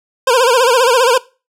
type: tone with vibrato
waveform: 25% pulse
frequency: 493.9 Hz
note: B4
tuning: in tune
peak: -5 dBFS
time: 0.27-1.18 s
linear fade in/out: 5 ms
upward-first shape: sine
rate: 15 Hz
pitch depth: 130 cents each way
effects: noise-tail reverb RT60 0.3 s tail -20 dB re dry + low-pass 11000 Hz 12 dB/octave